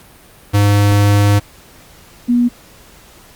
square / sine tone pair in turn, 102.1 / 241.7 Hz, G#2 / B3, -29 / -37 cents, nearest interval octave + minor third, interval 1492 cents, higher second, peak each -9 dBFS, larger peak neither, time 0.53-1.4 / 2.28-2.49 s, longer first, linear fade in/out 20 ms, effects pink hiss -43 dBFS RMS until 3.35 s + Opus 48 kbps

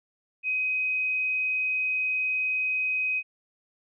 sine tone, 2519 Hz, D#7, 21 cents sharp, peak -24 dBFS, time 0.43-3.23 s, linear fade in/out 50 ms, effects none

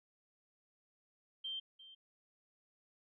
sine tone with echo, 3151 Hz, G7, 8 cents sharp, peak -39 dBFS, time 1.44-1.6 s, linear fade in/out 10 ms, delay 350 ms, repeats 1, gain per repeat -15 dB, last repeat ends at 1.95 s, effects none

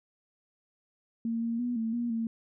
sine tone with pitch steps, 229.3 / 231.3 / 243.6 / 225 / 238.1 / 227.3 Hz, A#3 / A#3 / B3 / A3 / A#3 / A#3, -28 / -13 / -24 / +39 / +37 / -43 cents, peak -28 dBFS, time 1.25-2.27 s, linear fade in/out 2 ms, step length 170 ms, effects none

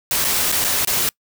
white noise with dropouts, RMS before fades -19 dBFS, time 0.11-1.09 s, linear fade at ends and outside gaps 1 ms, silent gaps 0.244-0.248 / 0.518-0.523 / 0.642-0.646 / 0.849-0.873 s, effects noise-tail reverb RT60 0.1 s tail -26 dB re dry

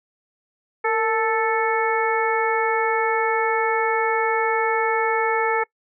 harmonic tone with a mistuned harmonic, 440 Hz, A4, in tune, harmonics 1 / 2 / 3 / 4 / 5, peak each -22 / -23 / -26 / -27 / -27 dBFS, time 0.84-5.64 s, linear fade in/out 10 ms, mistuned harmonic 1, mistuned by +65 cents, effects noise-tail reverb RT60 0.1 s tail -23 dB re dry

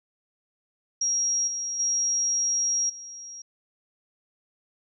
sine tone with level steps, 5640 Hz, F8, 16 cents sharp, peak -22 / -28 / -22 / -38 dBFS, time 1.01-3.42 s, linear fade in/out 5 ms, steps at 1.47 / 1.79 / 2.89 s, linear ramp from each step 10 ms, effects none

